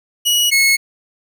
sawtooth tone pair in turn, 2915 / 2184 Hz, F#7 / C#7, -26 / -26 cents, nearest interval perfect fourth, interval 500 cents, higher first, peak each -9 / -7 dBFS, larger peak second, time 0.25-0.51 / 0.51-0.77 s, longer neither, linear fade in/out 20 ms, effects none

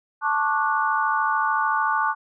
sine chord, D major seventh, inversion second, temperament just, 881 / 1101.2 / 1174.7 / 1468.3 Hz, A5 / C#6 / D6 / F#6, +2 / -12 / 0 / -14 cents, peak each -24 / -26 / -25 / -25 dBFS, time 0.21-2.15 s, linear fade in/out 50 ms, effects none

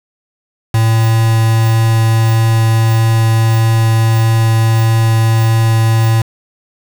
triangle tone with quantisation, 112.7 Hz, A2, 42 cents sharp, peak -6 dBFS, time 0.74-6.22 s, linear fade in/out 5 ms, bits 3, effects none

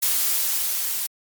blue noise with level ramp, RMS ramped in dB -20 to -26 dBFS, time 0.02-1.07 s, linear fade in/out 10 ms, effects MP3 96 kbps

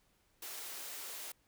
white high-pass noise, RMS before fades -45 dBFS, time 0.42-1.32 s, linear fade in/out 5 ms, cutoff 320 Hz, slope 24 dB/octave, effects pink hiss -73 dBFS RMS until 1.47 s

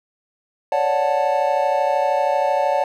triangle chord, D major seventh, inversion third, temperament equal with one note detuned, 554.4 / 587.3 / 734.9 / 880 Hz, C#5 / D5 / F#5 / A5, 0 / 0 / -12 / 0 cents, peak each -20 dBFS, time 0.72-2.84 s, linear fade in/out 2 ms, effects none

